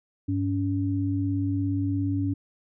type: tone pair together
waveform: sine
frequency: 99.7 / 282 Hz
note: G2 / C#4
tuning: +30 / +30 cents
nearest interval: octave + tritone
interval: 1800 cents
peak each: -26 dBFS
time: 0.28-2.34 s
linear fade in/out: 10 ms
effects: none